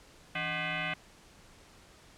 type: tone with frequency modulation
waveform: sine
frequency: 289.7 Hz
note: D4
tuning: 24 cents flat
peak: -31 dBFS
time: 0.35-0.94 s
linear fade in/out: 5 ms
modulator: 455 Hz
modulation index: 5.9
effects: pink hiss -57 dBFS RMS until 2.17 s + low-pass 9000 Hz 12 dB/octave